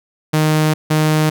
sawtooth tone pair in turn, 154.8 / 154.8 Hz, D#3 / D#3, -9 / -9 cents, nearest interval unison, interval 0 cents, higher neither, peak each -8 dBFS, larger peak neither, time 0.33-0.74 / 0.9-1.3 s, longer first, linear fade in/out 10 ms, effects none

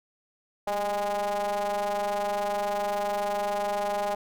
square ring-modulated tone, 103.83 Hz, G#2, in tune, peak -24 dBFS, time 0.67-4.15 s, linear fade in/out 5 ms, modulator 715 Hz, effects none

